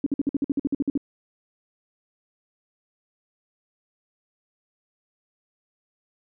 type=tone bursts; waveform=sine; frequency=280.2 Hz; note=C#4; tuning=19 cents sharp; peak=-19 dBFS; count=13; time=0.04-0.976 s; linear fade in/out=2 ms; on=24 ms; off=52 ms; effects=none